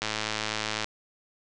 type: click train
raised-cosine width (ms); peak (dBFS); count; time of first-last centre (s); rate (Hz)
0.2; -11; 90; 0.02-0.844; 108
effects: resampled to 22050 Hz + 7-bit